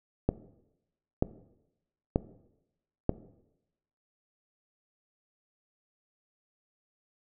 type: click train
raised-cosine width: 2 ms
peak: -10 dBFS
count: 4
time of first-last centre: 0.29-3.094 s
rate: 1.07 Hz
effects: noise-tail reverb RT60 0.9 s tail -17 dB re dry